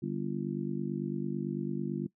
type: harmonic tone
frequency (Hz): 49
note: G1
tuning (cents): 0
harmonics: 3 / 4 / 5 / 6 / 7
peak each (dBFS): -37 / -36 / -38 / -45 / -38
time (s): 0.02-2.07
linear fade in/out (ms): 10
effects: noise-tail reverb RT60 0.1 s tail -19 dB re dry